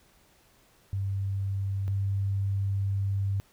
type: tone pair in turn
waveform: sine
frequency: 98 / 98.51 Hz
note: G2 / G2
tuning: 0 / +9 cents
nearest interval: unison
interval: 9 cents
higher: second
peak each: -27 / -25 dBFS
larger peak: second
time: 0.93-1.88 / 1.88-3.4 s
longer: second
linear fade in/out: 0 ms
effects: pink hiss -62 dBFS RMS until 3.52 s